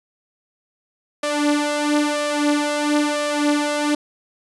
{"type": "tone with flanger", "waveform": "sawtooth", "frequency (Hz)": 294.9, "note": "D4", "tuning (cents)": 7, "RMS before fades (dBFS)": -20, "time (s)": [1.23, 3.95], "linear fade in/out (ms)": 5, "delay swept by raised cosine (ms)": [1.6, 4.9], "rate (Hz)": 1, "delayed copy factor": 0.7, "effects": ["resampled to 24000 Hz"]}